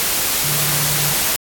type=tone in noise; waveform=sine; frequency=146.83 Hz; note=D3; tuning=in tune; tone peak=-25 dBFS; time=0.44-1.13 s; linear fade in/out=0 ms; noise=white; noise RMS=-18 dBFS; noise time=0-1.36 s; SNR=-10 dB; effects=AAC 64 kbps